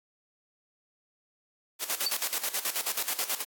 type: noise with tremolo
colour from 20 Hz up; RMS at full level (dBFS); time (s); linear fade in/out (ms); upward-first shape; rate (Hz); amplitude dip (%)
white; -29; 1.79-3.45; 50; square; 9.3; 75
type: tone with exponential decay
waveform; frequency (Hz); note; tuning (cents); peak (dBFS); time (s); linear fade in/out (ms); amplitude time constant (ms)
sine; 4549; C#8; +44; -22; 2.06-2.15; 5; 18
effects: high-pass 400 Hz 12 dB/octave + AAC 64 kbps